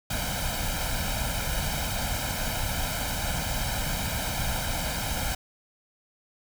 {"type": "noise with comb filter", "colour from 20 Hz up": "pink", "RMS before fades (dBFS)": -29, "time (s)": [0.1, 5.35], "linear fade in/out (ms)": 5, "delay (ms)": 1.3, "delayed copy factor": 0.8, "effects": []}